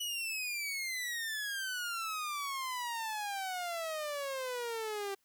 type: exponential sweep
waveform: sawtooth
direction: down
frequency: 2960 to 389.6 Hz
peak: -32 dBFS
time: 0-5.15 s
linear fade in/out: 10 ms
effects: white hiss -75 dBFS RMS until 5.24 s